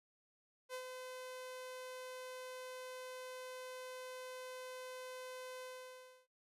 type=tone with ADSR envelope; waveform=sawtooth; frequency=510 Hz; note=C5; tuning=44 cents flat; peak=-38 dBFS; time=0.69-6.27 s; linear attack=50 ms; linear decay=80 ms; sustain=-5 dB; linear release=650 ms; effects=noise-tail reverb RT60 0.3 s tail -25 dB re dry + resampled to 32000 Hz